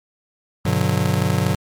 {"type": "chord", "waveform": "square", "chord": "G major seventh", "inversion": "none", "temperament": "just", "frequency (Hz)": [98, 122.5, 147, 183.75], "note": ["G2", "B2", "D3", "F#3"], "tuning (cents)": [0, -14, 2, -12], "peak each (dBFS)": -23, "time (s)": [0.65, 1.55], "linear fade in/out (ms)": 5, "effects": ["MP3 96 kbps"]}